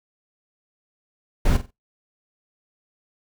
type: noise with echo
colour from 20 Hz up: brown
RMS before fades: -17 dBFS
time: 1.45-1.57 s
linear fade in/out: 5 ms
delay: 46 ms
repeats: 3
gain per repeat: -12 dB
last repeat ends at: 1.708 s
effects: noise-tail reverb RT60 0.2 s tail -24 dB re dry